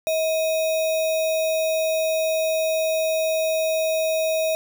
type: tone with sample-and-hold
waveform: sine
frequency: 638 Hz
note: D#5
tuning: 43 cents sharp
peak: -19 dBFS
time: 0.07-4.55 s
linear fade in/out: 0 ms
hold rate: 3150 Hz
effects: none